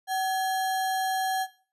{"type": "tone with sample-and-hold", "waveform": "sine", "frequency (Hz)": 760, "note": "F#5", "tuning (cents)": 46, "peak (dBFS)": -25, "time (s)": [0.07, 1.47], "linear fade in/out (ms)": 50, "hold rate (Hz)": 2450, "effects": ["noise-tail reverb RT60 0.4 s tail -17 dB re dry", "resampled to 32000 Hz"]}